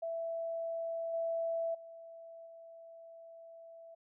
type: tone with level steps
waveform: sine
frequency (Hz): 663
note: E5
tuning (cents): +10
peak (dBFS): -35 / -32 / -48 / -50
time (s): 0.02-3.95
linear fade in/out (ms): 10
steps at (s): 1.13 / 1.74 / 2.46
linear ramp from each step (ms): 10
effects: none